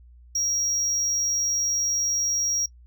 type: tone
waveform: triangle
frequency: 5650 Hz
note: F8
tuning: 19 cents sharp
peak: -21 dBFS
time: 0.35-2.66 s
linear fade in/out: 5 ms
effects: noise-tail reverb RT60 0.1 s tail -22 dB re dry + added 60 Hz sine -47 dBFS peak until 2.86 s